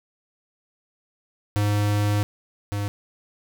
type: tone pair in turn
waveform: square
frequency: 103.5 / 102.02 Hz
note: G#2 / G#2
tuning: -5 / -30 cents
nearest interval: unison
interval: 25 cents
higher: first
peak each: -20 / -25 dBFS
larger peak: first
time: 1.56-2.23 / 2.72-2.88 s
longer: first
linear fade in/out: 0 ms
effects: none